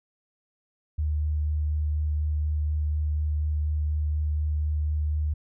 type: tone with vibrato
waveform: sine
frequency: 75.7 Hz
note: D#2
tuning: 47 cents flat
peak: -23 dBFS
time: 0.98-5.34 s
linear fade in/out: 10 ms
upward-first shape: sine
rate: 4.1 Hz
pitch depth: 10 cents each way
effects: none